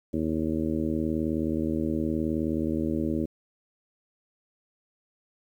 harmonic tone, 79.1 Hz, D#2, 29 cents sharp, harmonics 1 / 2 / 3 / 4 / 5 / 6 / 7, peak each -35 / -35 / -29 / -29 / -35 / -42 / -38 dBFS, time 0.13-3.26 s, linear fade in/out 10 ms, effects 10-bit

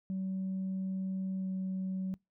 sine tone with pitch glide, 189.6 to 188.4 Hz, F#3 to F#3, +43 to +32 cents, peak -31 dBFS, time 0.1-2.14 s, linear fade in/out 0 ms, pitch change -11 cents, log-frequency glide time 1.38-1.47 s, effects noise-tail reverb RT60 0.2 s tail -26 dB re dry + tanh soft clip ceiling -30 dBFS

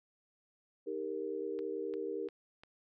sine chord, Eb major, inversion none, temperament equal with one note detuned, 311.1 / 396.8 / 466.2 Hz, Eb4 / G4 / Bb4, 0 / +21 / 0 cents, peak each -43 / -39 / -39 dBFS, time 0.86-2.29 s, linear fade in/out 20 ms
click train, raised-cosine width 0.3 ms, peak -37 dBFS, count 4, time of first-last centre 1.59-2.635 s, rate 2.87 Hz
effects none

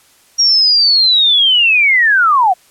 sine linear sweep, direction down, 5660 to 693 Hz, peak -7 dBFS, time 0.38-2.54 s, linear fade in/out 20 ms, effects white hiss -49 dBFS RMS until 2.7 s + low-pass 12000 Hz 12 dB/octave

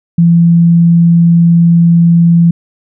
sine tone, 169.3 Hz, E3, 46 cents sharp, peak -3 dBFS, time 0.18-2.51 s, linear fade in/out 5 ms, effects none

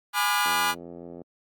sawtooth chord, G# diminished seventh, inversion none, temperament just, 830.6 / 996.7 / 1196.1 / 1435.3 Hz, G#5 / B5 / D6 / F6, 0 / +16 / +31 / +47 cents, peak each -24 dBFS, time 0.13-0.75 s, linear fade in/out 50 ms
click train, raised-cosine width 2 ms, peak -26 dBFS, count 66, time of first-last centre 0.46-1.217 s, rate 85.9 Hz
effects high-pass 200 Hz 12 dB/octave + Opus 48 kbps

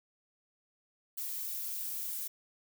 violet noise with flanger, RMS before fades -38 dBFS, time 1.17-2.28 s, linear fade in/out 10 ms, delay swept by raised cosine 1.5 to 6.9 ms, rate 3.1 Hz, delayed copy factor -0.7, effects none

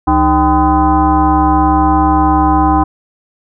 sine tone with frequency modulation, 544 Hz, C#5, 33 cents flat, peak -7 dBFS, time 0.07-2.84 s, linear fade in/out 10 ms, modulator 237 Hz, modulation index 2.3, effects none

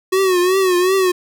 square tone with vibrato, 370 Hz, F#4, in tune, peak -13 dBFS, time 0.12-1.12 s, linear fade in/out 10 ms, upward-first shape triangle, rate 2.7 Hz, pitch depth 95 cents each way, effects none

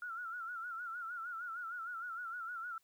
sine tone with vibrato, 1393 Hz, F6, 5 cents flat, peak -40 dBFS, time 0.02-2.78 s, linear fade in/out 2 ms, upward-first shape sine, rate 6.5 Hz, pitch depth 97 cents each way, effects white hiss -75 dBFS RMS until 2.83 s

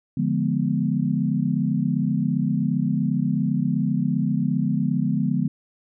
sine chord, D diminished seventh, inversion none, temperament equal with one note detuned, 146.83 / 174.61 / 209.6 / 246.9 Hz, D3 / F3 / Ab3 / Cb4, 0 / 0 / +16 / 0 cents, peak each -25 dBFS, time 0.17-5.48 s, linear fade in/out 5 ms, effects none

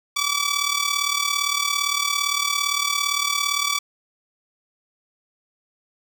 10% pulse tone with amplitude modulation, 1150 Hz, D6, 37 cents flat, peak -9 dBFS, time 0.16-3.79 s, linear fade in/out 10 ms, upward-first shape sine, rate 37.6 Hz, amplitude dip 70%, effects none

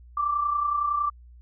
sine tone pair together, 1143.9 / 1174.7 Hz, D6 / D6, -46 / 0 cents, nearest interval unison, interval 46 cents, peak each -31 / -23 dBFS, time 0.17-1.1 s, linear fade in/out 5 ms, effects added 60 Hz sine -46 dBFS peak until 1.41 s

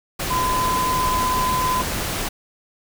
sine tone in noise, 1015 Hz, B5, 47 cents sharp, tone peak -19 dBFS, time 0.3-1.82 s, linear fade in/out 10 ms, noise pink, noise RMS -25 dBFS, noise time 0.19-2.29 s, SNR +3 dB, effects none

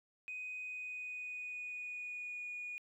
sine tone with pitch glide, 2500 to 2453 Hz, D#7 to D#7, +8 to -25 cents, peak -40 dBFS, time 0.28-2.78 s, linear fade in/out 0 ms, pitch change -33 cents, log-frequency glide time 0.6-2.49 s, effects tanh soft clip ceiling -37 dBFS + 13-bit

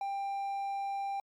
triangle tone, 792 Hz, G5, 18 cents sharp, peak -31 dBFS, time 0.01-1.2 s, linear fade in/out 2 ms, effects Opus 48 kbps

